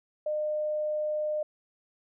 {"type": "tone", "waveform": "sine", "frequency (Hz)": 607, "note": "D#5", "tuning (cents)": -43, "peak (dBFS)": -27, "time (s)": [0.26, 1.43], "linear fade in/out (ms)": 5, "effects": []}